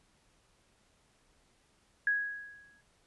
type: tone with exponential decay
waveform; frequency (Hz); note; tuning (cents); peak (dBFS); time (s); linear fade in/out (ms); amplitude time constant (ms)
sine; 1660; G#6; -1; -24; 2.07-2.81; 2; 160
effects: pink hiss -69 dBFS RMS until 3.06 s + resampled to 24000 Hz